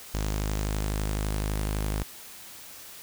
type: tone with low-pass filter sweep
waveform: sawtooth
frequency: 51.91 Hz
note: G#1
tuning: in tune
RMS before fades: -29 dBFS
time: 0.14-2.03 s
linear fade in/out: 0 ms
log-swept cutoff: 6700 to 11000 Hz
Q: 2.8
effects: white hiss -45 dBFS RMS until 3.02 s